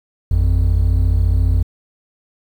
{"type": "tone pair together", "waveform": "triangle", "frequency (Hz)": [52.82, 87.31], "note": ["G#1", "F2"], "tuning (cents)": [30, 0], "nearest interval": "major sixth", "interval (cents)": 870, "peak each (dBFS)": -12, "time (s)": [0.31, 1.63], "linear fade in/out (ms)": 5, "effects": ["tanh soft clip ceiling -3 dBFS", "8-bit"]}